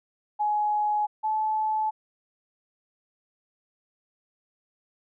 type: tone pair in turn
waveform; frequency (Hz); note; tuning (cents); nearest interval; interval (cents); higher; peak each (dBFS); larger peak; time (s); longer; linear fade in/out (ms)
sine; 840 / 865.6; G#5 / A5; +19 / -29; minor second; 52; second; -22 / -23; first; 0.39-1.07 / 1.23-1.91; neither; 20
effects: none